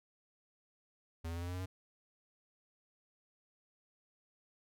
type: tone with pitch steps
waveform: square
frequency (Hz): 82.41 / 84.09 / 85.81 / 87.56 / 89.35 / 91.18 / 93.04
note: E2 / E2 / F2 / F2 / F2 / F#2 / F#2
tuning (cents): 0 / +35 / -30 / +5 / +40 / -25 / +10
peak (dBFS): -39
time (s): 1.24-1.66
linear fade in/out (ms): 10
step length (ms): 60
effects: none